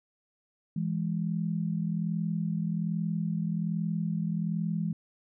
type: tone pair together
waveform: sine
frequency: 166.47 / 207.7 Hz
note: E3 / G#3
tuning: +17 / 0 cents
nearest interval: major third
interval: 383 cents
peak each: -29 / -32 dBFS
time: 0.76-4.93 s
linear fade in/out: 5 ms
effects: none